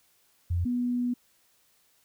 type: tone pair in turn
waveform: sine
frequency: 87.1 / 244.8 Hz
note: F2 / B3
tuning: -4 / -15 cents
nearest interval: octave + tritone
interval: 1789 cents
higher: second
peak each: -24 / -25 dBFS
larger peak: first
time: 0.5-0.65 / 0.65-1.14 s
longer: second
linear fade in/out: 10 ms
effects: white hiss -66 dBFS RMS until 2.04 s